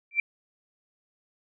sine tone with exponential growth, 2349 Hz, D7, in tune, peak -16 dBFS, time 0.11-0.2 s, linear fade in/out 2 ms, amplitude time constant 18 ms, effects none

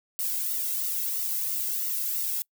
violet noise with flanger, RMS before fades -29 dBFS, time 0.19-2.42 s, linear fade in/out 0 ms, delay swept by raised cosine 1.2 to 1.72 ms, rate 3 Hz, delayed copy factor -1, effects noise-tail reverb RT60 0.1 s tail -26 dB re dry

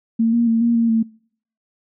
sine tone with pitch steps, 227.3 / 235.1 / 227.4 / 234.8 / 230.6 / 225.1 Hz, A#3 / A#3 / A#3 / A#3 / A#3 / A3, -43 / +15 / -43 / +13 / -19 / +40 cents, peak -13 dBFS, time 0.19-1.03 s, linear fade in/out 10 ms, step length 140 ms, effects noise-tail reverb RT60 0.6 s tail -26 dB re dry

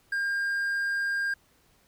triangle tone, 1606 Hz, G6, 41 cents sharp, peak -24 dBFS, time 0.12-1.34 s, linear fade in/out 5 ms, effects pink hiss -64 dBFS RMS until 1.87 s

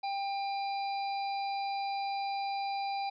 harmonic tone with a mistuned harmonic, 800 Hz, G5, 35 cents sharp, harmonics 1 / 3 / 5 / 6, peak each -32 / -44 / -47 / -47 dBFS, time 0.03-3.1 s, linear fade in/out 10 ms, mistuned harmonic 1, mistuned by -16 cents, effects none

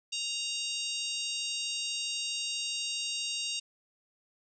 harmonic tone, 932.3 Hz, A#5, in tune, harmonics 3 / 4 / 5 / 6 / 7 / 8 / 9, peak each -36 / -38 / -40 / -42 / -43 / -44 / -45 dBFS, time 0.12-3.6 s, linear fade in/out 10 ms, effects none

